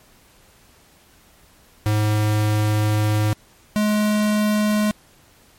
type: tone pair in turn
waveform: square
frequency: 106.3 / 210.9 Hz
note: G#2 / G#3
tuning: +41 / +27 cents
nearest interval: octave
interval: 1186 cents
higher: second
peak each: -17 dBFS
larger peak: neither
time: 1.86-3.33 / 3.76-4.91 s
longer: first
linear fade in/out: 0 ms
effects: pink hiss -53 dBFS RMS until 5.58 s + MP3 64 kbps

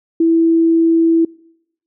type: tone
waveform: sine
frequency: 329.6 Hz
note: E4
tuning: in tune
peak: -9 dBFS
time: 0.2-1.25 s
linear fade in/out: 5 ms
effects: noise-tail reverb RT60 0.8 s tail -25 dB re dry

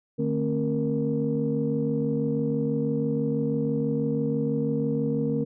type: tone cluster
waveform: sine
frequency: 149.7 / 222 / 268.1 / 467.4 Hz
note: D3 / A3 / C4 / A#4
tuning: +33 / +16 / +42 / +5 cents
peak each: -28 dBFS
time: 0.18-5.45 s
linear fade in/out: 20 ms
effects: tanh soft clip ceiling -14 dBFS

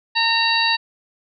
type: harmonic tone with a mistuned harmonic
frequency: 916 Hz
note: A#5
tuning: 31 cents flat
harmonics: 1 / 2 / 3 / 4 / 5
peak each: -22 / -22 / -22 / -22 / -22 dBFS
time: 0.15-0.77 s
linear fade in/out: 20 ms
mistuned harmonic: 4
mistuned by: +99 cents
effects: none

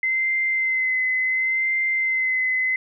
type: tone with vibrato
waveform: sine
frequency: 2060 Hz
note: C7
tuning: 28 cents flat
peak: -19 dBFS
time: 0.03-2.76 s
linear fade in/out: 2 ms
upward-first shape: sine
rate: 0.7 Hz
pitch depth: 23 cents each way
effects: none

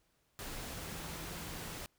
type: tone in noise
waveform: sine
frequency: 163.4 Hz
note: E3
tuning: 15 cents flat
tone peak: -51 dBFS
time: 0.77-1.73 s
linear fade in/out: 0 ms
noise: pink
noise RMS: -44 dBFS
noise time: 0.39-1.86 s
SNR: -10 dB
effects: pink hiss -75 dBFS RMS until 1.98 s

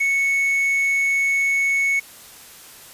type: tone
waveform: triangle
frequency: 2211 Hz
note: C#7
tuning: 5 cents flat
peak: -15 dBFS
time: 0-2 s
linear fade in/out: 10 ms
effects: white hiss -43 dBFS RMS until 2.93 s + resampled to 32000 Hz

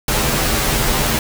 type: noise with comb filter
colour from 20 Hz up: pink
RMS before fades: -17 dBFS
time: 0.08-1.19 s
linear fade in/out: 2 ms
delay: 11 ms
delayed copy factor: -1
effects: none

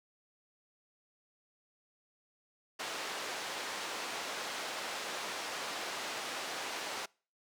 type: band-pass noise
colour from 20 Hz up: pink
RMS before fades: -40 dBFS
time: 2.79-7.06 s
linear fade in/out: 10 ms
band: 530 to 6400 Hz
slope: 12 dB/octave
effects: noise-tail reverb RT60 0.4 s tail -26 dB re dry

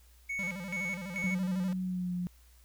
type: tone with tremolo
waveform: triangle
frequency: 2218 Hz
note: C#7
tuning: in tune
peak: -31 dBFS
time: 0.29-1.35 s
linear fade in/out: 10 ms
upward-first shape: square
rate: 2.3 Hz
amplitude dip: 80%
type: tone with vibrato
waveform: square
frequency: 185 Hz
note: F#3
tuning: in tune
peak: -39 dBFS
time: 0.39-1.73 s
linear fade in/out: 0 ms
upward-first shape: square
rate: 12 Hz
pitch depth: 110 cents each way
type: tone with pitch glide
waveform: sine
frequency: 185 to 178.29 Hz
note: F#3 to F3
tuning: 0 to +36 cents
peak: -31 dBFS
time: 1.24-2.27 s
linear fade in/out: 0 ms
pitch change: -64 cents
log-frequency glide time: 1.82-2.14 s
effects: added 60 Hz sine -57 dBFS peak until 2.64 s + white hiss -65 dBFS RMS until 2.64 s

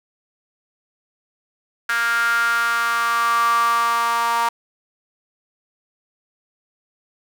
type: tone with high-pass filter sweep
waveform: sawtooth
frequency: 233.3 Hz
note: A#3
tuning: 2 cents sharp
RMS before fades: -19 dBFS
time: 1.89-4.49 s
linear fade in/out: 5 ms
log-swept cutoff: 1500 to 1000 Hz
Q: 8.7
effects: none

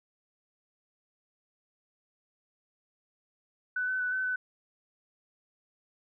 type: tone with pitch steps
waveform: sine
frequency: 1495 / 1516 / 1489 / 1521 / 1504 Hz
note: F#6 / F#6 / F#6 / F#6 / F#6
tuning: +17 / +42 / +11 / +47 / +28 cents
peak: -28 dBFS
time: 3.76-4.36 s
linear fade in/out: 5 ms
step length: 120 ms
effects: none

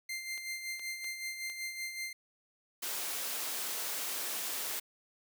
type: tone with tremolo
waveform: sawtooth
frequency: 2093 Hz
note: C7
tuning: in tune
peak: -32 dBFS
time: 0.09-2.13 s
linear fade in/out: 5 ms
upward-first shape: sine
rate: 5.3 Hz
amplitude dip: 55%
type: clicks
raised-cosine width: 0.2 ms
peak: -34 dBFS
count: 4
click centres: 0.378 / 0.795 / 1.044 / 1.499 s
type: noise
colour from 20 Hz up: white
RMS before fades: -37 dBFS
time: 2.82-4.8 s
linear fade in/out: 10 ms
effects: high-pass 300 Hz 12 dB/octave

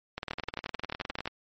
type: two click trains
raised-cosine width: 0.3 ms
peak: -18 / -16 dBFS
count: 22 / 12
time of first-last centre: 0.18-1.257 / 0.31-1.275 s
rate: 19.5 / 11.4 Hz
effects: MP3 32 kbps

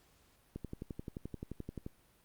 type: click train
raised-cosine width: 3 ms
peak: -28 dBFS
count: 16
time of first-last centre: 0.56-1.864 s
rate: 11.5 Hz
effects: pink hiss -68 dBFS RMS until 2.24 s + Opus 48 kbps

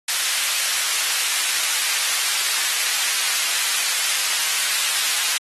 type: high-pass noise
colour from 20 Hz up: pink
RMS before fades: -22 dBFS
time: 0.08-5.38 s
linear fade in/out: 5 ms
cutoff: 2000 Hz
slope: 12 dB/octave
effects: AAC 32 kbps

